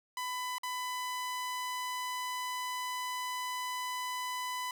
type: tone with dropouts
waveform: sawtooth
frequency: 1000 Hz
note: B5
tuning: 21 cents sharp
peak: -31 dBFS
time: 0.17-4.71 s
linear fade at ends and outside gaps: 2 ms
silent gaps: 0.583-0.633 s
effects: none